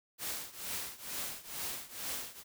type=noise with tremolo; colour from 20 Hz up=white; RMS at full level=-37 dBFS; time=0.18-2.44 s; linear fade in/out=50 ms; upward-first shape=triangle; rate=2.2 Hz; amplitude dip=90%; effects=none